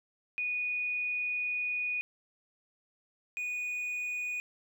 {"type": "tone pair in turn", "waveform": ["sine", "triangle"], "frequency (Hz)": [2468, 2468], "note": ["D#7", "D#7"], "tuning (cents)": [-15, -15], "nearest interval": "unison", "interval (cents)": 0, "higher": "neither", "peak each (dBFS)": [-30, -31], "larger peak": "first", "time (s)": [[0.38, 2.01], [3.37, 4.4]], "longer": "first", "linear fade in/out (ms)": 0, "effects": []}